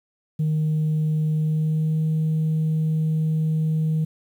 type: tone with pitch glide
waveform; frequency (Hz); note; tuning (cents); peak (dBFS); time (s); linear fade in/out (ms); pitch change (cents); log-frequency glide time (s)
sine; 155 to 157.35; D#3 to D#3; -6 to +20; -17; 0.39-4.05; 10; +26; 1.35-2
effects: tanh soft clip ceiling -17 dBFS + 9-bit